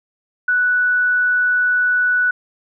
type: tone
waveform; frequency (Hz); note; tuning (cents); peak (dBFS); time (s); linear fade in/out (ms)
sine; 1480; F#6; 0; -13; 0.48-2.31; 5
effects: none